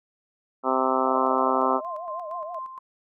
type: harmonic tone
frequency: 130.81 Hz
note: C3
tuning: in tune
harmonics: 2 / 3 / 4 / 5 / 6 / 7 / 8 / 9 / 10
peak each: -29 / -29 / -29 / -29 / -29 / -29 / -29 / -29 / -29 dBFS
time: 0.63-1.81 s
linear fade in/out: 50 ms
type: tone with vibrato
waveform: sine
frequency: 659.3 Hz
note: E5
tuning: in tune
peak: -33 dBFS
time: 1.05-2.59 s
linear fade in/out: 5 ms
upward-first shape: triangle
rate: 6.3 Hz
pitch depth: 170 cents each way
type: tone with tremolo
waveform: sine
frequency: 1046.5 Hz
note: C6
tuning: in tune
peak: -31 dBFS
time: 1.15-2.79 s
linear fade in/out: 10 ms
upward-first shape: square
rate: 4.3 Hz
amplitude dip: 55%
effects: none